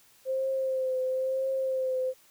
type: tone with vibrato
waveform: sine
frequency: 523.3 Hz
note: C5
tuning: in tune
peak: -26 dBFS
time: 0.25-2.14 s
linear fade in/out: 50 ms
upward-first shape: triangle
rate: 1 Hz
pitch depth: 33 cents each way
effects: white hiss -60 dBFS RMS until 2.3 s